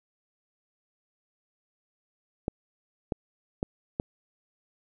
clicks, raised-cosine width 2 ms, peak -14 dBFS, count 4, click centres 2.481 / 3.122 / 3.629 / 3.999 s, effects none

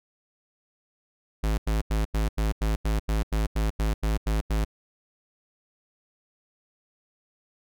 square tone bursts, 53.7 Hz, A1, 41 cents flat, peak -23 dBFS, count 14, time 1.43-4.648 s, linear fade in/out 10 ms, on 150 ms, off 86 ms, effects none

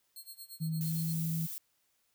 10% pulse tone with tremolo, 4243 Hz, C8, 23 cents sharp, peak -37 dBFS, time 0.16-1.13 s, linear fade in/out 2 ms, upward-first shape sine, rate 8.7 Hz, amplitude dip 90%
sine tone with pitch glide, 160.2 to 163 Hz, E3 to E3, -49 to -19 cents, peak -31 dBFS, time 0.6-1.47 s, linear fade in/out 20 ms, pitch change +30 cents, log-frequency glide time 0.84-0.96 s
violet noise, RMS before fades -41 dBFS, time 0.81-1.58 s, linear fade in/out 0 ms
effects white hiss -75 dBFS RMS until 2.14 s

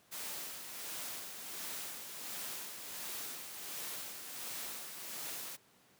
white noise with tremolo, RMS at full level -42 dBFS, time 0.11-5.57 s, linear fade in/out 20 ms, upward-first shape sine, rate 1.4 Hz, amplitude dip 45%, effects pink hiss -66 dBFS RMS until 5.99 s + high-pass 150 Hz 12 dB/octave

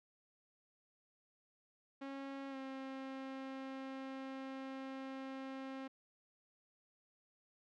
sawtooth tone with pitch glide, 273.5 to 266.9 Hz, C#4 to C4, -23 to +35 cents, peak -40 dBFS, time 2.01-5.88 s, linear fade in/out 10 ms, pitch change -42 cents, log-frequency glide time 2.5-2.56 s, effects low-pass 3000 Hz 12 dB/octave

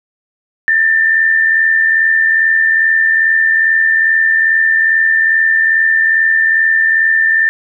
sine tone with amplitude modulation, 1788 Hz, A6, 27 cents sharp, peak -6 dBFS, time 0.68-7.49 s, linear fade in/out 0 ms, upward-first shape sine, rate 82.4 Hz, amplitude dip 45%, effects none

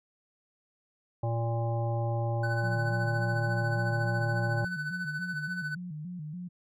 harmonic tone, 116 Hz, A#2, 8 cents flat, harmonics 1 / 3 / 5 / 7 / 9, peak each -28 / -40 / -36 / -37 / -48 dBFS, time 1.23-4.65 s, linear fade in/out 5 ms
triangle tone with tremolo, 1500 Hz, F#6, 23 cents sharp, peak -29 dBFS, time 2.43-5.75 s, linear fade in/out 5 ms, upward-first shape sine, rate 14 Hz, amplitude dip 60%
sine tone with vibrato, 164.81 Hz, E3, in tune, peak -36 dBFS, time 2.62-6.49 s, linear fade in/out 20 ms, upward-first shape square, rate 3.5 Hz, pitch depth 140 cents each way
effects none

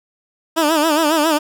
15% pulse tone with vibrato, 311.1 Hz, D#4, in tune, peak -7 dBFS, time 0.56-1.39 s, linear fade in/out 20 ms, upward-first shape sine, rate 7.3 Hz, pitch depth 110 cents each way, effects none

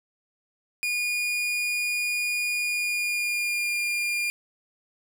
40% pulse tone with pitch glide, 2440 to 2409 Hz, D#7 to D7, -34 to +43 cents, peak -24 dBFS, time 0.83-4.3 s, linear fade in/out 0 ms, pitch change -23 cents, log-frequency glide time 2.52-3.76 s, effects none

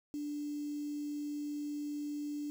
sine tone with quantisation, 293.7 Hz, D4, in tune, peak -36 dBFS, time 0.14-2.5 s, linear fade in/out 0 ms, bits 9, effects none

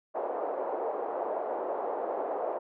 white band-pass noise, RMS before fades -33 dBFS, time 0.14-2.59 s, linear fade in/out 20 ms, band 430 to 740 Hz, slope 24 dB/octave, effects none

